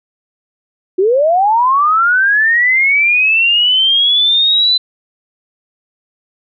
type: linear sweep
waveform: sine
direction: up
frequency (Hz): 353.8 to 4036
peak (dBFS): -8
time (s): 0.98-4.78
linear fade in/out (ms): 10
effects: none